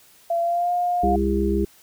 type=tone with pitch glide; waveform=sine; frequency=680 to 709.3 Hz; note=F5 to F5; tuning=-46 to +27 cents; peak=-19 dBFS; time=0.3-1.16 s; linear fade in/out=5 ms; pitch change=+73 cents; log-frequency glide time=0.41-0.72 s
type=harmonic tone; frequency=67 Hz; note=C2; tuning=42 cents sharp; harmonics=1 / 3 / 5 / 6; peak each=-24 / -24 / -24 / -24 dBFS; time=1.03-1.65 s; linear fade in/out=5 ms
effects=white hiss -53 dBFS RMS until 1.82 s